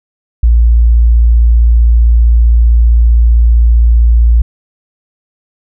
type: tone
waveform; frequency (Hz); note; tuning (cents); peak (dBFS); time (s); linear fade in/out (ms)
sine; 57.7; A#1; -17; -3; 0.43-4.42; 5
effects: none